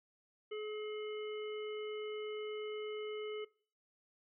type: harmonic tone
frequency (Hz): 425.8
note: G#4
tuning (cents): +43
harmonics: 1 / 3 / 5 / 7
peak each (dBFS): -39 / -53 / -52 / -53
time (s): 0.51-3.45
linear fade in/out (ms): 10
effects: noise-tail reverb RT60 0.5 s tail -22 dB re dry